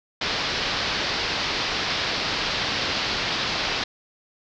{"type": "low-pass noise", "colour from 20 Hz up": "white", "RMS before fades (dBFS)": -26, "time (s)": [0.21, 3.84], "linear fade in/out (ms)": 5, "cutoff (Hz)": 5100, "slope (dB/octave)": 48, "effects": []}